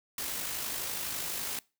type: noise with amplitude modulation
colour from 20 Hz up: white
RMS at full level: -34 dBFS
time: 0.18-1.59 s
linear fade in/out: 2 ms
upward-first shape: sine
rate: 52 Hz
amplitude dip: 35%
effects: noise-tail reverb RT60 0.3 s tail -23 dB re dry